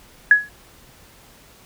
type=tone with exponential decay; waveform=sine; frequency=1680 Hz; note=G#6; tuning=19 cents sharp; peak=-4 dBFS; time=0.31-0.49 s; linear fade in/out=2 ms; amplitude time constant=39 ms; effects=pink hiss -49 dBFS RMS until 1.65 s